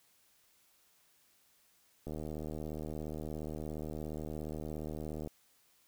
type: click train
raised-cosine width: 2 ms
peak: -28 dBFS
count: 248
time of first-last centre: 2.07-5.274 s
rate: 77.1 Hz
effects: white hiss -69 dBFS RMS until 5.87 s